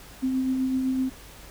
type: tone with tremolo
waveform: sine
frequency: 260.7 Hz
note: C4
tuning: 6 cents flat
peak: -21 dBFS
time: 0.22-1.1 s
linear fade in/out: 20 ms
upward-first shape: sine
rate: 7.9 Hz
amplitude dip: 30%
effects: added 50 Hz sine -49 dBFS peak until 1.5 s + pink hiss -47 dBFS RMS until 1.5 s